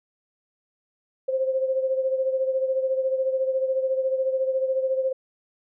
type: beating tone pair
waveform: sine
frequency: 524 / 538 Hz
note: C5 / C5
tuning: +2 / +48 cents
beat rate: 14 Hz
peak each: -22 / -29 dBFS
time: 1.28-5.13 s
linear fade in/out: 10 ms
effects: none